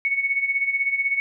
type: tone with tremolo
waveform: sine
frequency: 2217 Hz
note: C#7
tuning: in tune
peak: -17 dBFS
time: 0.05-1.2 s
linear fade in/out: 0 ms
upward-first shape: sine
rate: 16 Hz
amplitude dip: 70%
effects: none